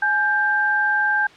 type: tone pair together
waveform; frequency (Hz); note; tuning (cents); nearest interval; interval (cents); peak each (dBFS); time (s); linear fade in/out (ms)
sine; 842.3 / 1580; G#5 / G6; +24 / +13; major seventh; 1089; -23 / -17; 0.02-1.27; 5
effects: white hiss -45 dBFS RMS until 1.36 s + low-pass 3000 Hz 12 dB/octave